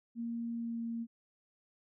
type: tone with pitch glide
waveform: sine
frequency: 233.1 to 231.1 Hz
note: A#3 to A#3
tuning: 0 to -15 cents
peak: -35 dBFS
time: 0.15-1.07 s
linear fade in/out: 50 ms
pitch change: -15 cents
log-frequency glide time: 0.54-0.8 s
effects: none